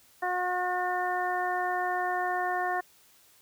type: harmonic tone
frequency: 361.5 Hz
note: F#4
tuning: 40 cents flat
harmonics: 1 / 2 / 3 / 4 / 5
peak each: -36 / -29 / -35 / -38 / -34 dBFS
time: 0.22-2.81 s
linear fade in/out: 10 ms
effects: white hiss -60 dBFS RMS until 3.41 s